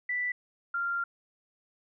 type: tone pair in turn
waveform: sine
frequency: 1975.5 / 1389.2 Hz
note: B6 / F6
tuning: 0 / -10 cents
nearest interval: tritone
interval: 610 cents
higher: first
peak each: -28 dBFS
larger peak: neither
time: 0.09-0.32 / 0.74-1.04 s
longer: second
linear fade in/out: 5 ms
effects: none